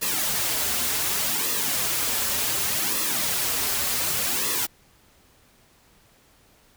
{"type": "noise with flanger", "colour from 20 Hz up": "white", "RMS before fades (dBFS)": -25, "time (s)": [0.01, 4.67], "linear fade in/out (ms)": 20, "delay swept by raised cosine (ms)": [1.3, 6.3], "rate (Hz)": 0.67, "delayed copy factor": -0.7, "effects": ["pink hiss -58 dBFS RMS until 6.76 s"]}